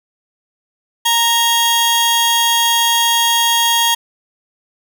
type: tone pair together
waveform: sawtooth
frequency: 931 / 3277 Hz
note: A#5 / G#7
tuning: -2 / -24 cents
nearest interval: octave + minor seventh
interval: 2178 cents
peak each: -11 dBFS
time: 1.05-3.95 s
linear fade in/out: 10 ms
effects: none